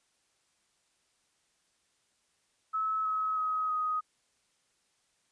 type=tone with pitch steps; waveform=sine; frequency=1296 / 1281.1 / 1266.4 / 1251.9 Hz; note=E6 / E6 / D#6 / D#6; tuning=-30 / -50 / +30 / +10 cents; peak=-28 dBFS; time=2.73-4.01 s; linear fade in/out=20 ms; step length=320 ms; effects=white hiss -73 dBFS RMS until 5.31 s + resampled to 22050 Hz